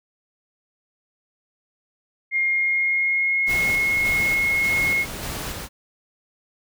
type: tone with pitch glide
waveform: sine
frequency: 2128 to 2165 Hz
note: C7 to C#7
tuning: +29 to -41 cents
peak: -18 dBFS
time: 2.31-5.06 s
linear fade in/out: 50 ms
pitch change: +30 cents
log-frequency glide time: 2.42-3.58 s
type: noise with tremolo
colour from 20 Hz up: pink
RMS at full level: -30 dBFS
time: 3.46-5.69 s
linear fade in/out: 50 ms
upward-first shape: square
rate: 1.7 Hz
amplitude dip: 30%
effects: none